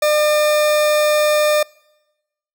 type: tone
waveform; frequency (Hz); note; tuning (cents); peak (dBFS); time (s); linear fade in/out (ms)
40% pulse; 602; D5; +43; -12; 0.02-1.63; 5
effects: noise-tail reverb RT60 1.0 s tail -25 dB re dry